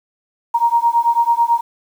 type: beating tone pair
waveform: sine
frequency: 932.3 / 941.4 Hz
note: A#5 / A#5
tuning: 0 / +17 cents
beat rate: 9.1 Hz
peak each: -15 dBFS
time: 0.54-1.61 s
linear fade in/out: 10 ms
effects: 7-bit